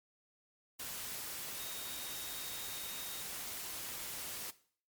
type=tone in noise; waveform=sine; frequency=3729 Hz; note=A#7; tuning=in tune; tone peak=-48 dBFS; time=1.59-3.23 s; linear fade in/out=10 ms; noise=white; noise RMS=-43 dBFS; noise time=0.79-4.51 s; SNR=-8 dB; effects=noise-tail reverb RT60 0.5 s tail -17 dB re dry + MP3 96 kbps